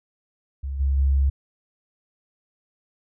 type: tone with level steps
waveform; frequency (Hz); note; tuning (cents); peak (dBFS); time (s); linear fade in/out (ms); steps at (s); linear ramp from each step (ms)
sine; 68.4; C#2; -23; -26 / -18 / -16; 0.63-1.3; 10; 0.79 / 0.97; 20
effects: none